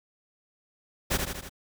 pink noise with echo, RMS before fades -25 dBFS, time 1.1-1.18 s, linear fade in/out 20 ms, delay 79 ms, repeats 4, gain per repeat -4 dB, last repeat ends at 1.496 s, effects none

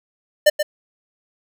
square tone with echo, 599 Hz, D5, 34 cents sharp, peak -9 dBFS, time 0.46-0.5 s, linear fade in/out 10 ms, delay 130 ms, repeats 1, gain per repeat -8 dB, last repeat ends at 0.63 s, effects none

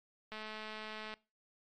click train, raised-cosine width 0.3 ms, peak -29 dBFS, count 178, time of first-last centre 0.32-1.139 s, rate 216 Hz, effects noise-tail reverb RT60 0.3 s tail -22 dB re dry + MP3 64 kbps

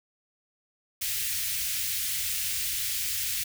white band-stop noise, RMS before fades -30 dBFS, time 1.01-3.44 s, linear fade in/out 10 ms, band 120 to 1900 Hz, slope 24 dB/octave, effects none

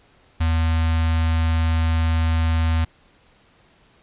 square tone with notch filter, 81 Hz, E2, 30 cents flat, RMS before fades -19 dBFS, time 0.4-2.85 s, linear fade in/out 10 ms, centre 420 Hz, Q 0.73, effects pink hiss -56 dBFS RMS until 4.02 s + resampled to 8000 Hz

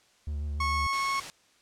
triangle tone with vibrato, 73.5 Hz, D2, 2 cents sharp, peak -28 dBFS, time 0.27-0.87 s, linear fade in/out 5 ms, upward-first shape sine, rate 6.8 Hz, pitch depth 32 cents each way
30% pulse tone, 1097 Hz, C#6, 18 cents flat, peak -24 dBFS, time 0.6-1.2 s, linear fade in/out 5 ms
white noise, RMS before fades -39 dBFS, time 0.93-1.3 s, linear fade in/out 0 ms
effects white hiss -63 dBFS RMS until 1.61 s + low-pass 7000 Hz 12 dB/octave

